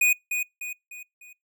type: tone with echo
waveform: square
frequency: 2476 Hz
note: D#7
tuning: 9 cents flat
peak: -18 dBFS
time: 0.01-0.13 s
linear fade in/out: 5 ms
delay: 300 ms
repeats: 4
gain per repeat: -7 dB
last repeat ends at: 1.33 s
effects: noise-tail reverb RT60 0.2 s tail -25 dB re dry